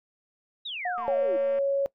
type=exponential sweep; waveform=sine; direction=down; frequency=3951 to 310 Hz; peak=-32 dBFS; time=0.65-1.37 s; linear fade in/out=10 ms
type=tone with exponential decay; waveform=sine; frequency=721 Hz; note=F#5; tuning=45 cents flat; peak=-26 dBFS; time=0.85-1.82 s; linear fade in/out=5 ms; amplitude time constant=210 ms
type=click train; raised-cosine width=0.5 ms; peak=-30 dBFS; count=140; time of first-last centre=0.98-1.587 s; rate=229 Hz
type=tone; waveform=sine; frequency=554.4 Hz; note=C#5; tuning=in tune; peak=-22 dBFS; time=1.08-1.86 s; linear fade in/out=0 ms
effects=noise-tail reverb RT60 0.1 s tail -21 dB re dry